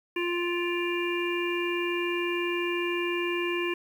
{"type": "harmonic tone with a mistuned harmonic", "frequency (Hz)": 349.2, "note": "F4", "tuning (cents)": 0, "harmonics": [1, 3, 5, 7, 8], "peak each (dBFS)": [-28, -36, -37, -34, -36], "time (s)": [0.16, 3.74], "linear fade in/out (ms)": 5, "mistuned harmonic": 7, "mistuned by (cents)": -43, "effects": ["9-bit"]}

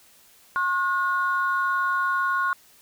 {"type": "tone pair together", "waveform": "sine", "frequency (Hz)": [1081.8, 1444], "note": ["C#6", "F#6"], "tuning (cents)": [-43, -43], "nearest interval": "perfect fourth", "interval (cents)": 500, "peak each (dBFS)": -23, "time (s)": [0.56, 2.53], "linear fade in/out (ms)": 0, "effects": ["tanh soft clip ceiling -14 dBFS", "white hiss -55 dBFS RMS until 2.81 s"]}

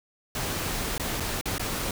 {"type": "noise with dropouts", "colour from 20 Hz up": "pink", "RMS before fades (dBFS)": -30, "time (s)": [0.35, 1.91], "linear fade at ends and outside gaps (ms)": 2, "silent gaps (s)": [[0.98, 0.997], [1.2, 1.204], [1.412, 1.456], [1.582, 1.595]], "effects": []}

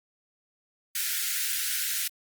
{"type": "high-pass noise", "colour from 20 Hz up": "white", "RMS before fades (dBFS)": -29, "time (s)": [0.95, 2.08], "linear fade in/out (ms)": 5, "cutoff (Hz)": 1400, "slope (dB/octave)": 96, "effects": ["Opus 32 kbps"]}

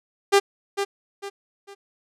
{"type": "tone with echo", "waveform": "sawtooth", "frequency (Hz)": 398.7, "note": "G4", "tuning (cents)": 29, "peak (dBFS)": -9, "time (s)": [0.32, 0.4], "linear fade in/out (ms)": 20, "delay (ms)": 450, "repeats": 3, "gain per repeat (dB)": -9, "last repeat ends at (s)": 1.75, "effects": ["low-pass 10000 Hz 12 dB/octave"]}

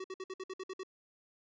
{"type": "tone bursts", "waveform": "square", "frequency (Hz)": 377.2, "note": "F#4", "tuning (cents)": 33, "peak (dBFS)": -40, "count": 9, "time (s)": [0, 0.834], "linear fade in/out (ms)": 5, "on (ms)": 42, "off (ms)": 57, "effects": ["resampled to 16000 Hz"]}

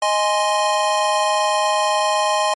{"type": "chord", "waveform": "square", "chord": "Ab major", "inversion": "second", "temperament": "equal", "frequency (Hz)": [622.3, 830.6, 1046.5], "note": ["Eb5", "Ab5", "C6"], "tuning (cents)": [0, 0, 0], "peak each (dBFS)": -21, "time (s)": [0.02, 2.54], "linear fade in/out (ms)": 5, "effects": ["MP3 48 kbps"]}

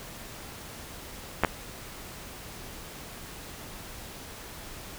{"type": "clicks", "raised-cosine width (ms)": 0.5, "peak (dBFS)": -6, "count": 2, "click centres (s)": [1.436, 1.448], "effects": ["pink hiss -43 dBFS RMS until 4.98 s"]}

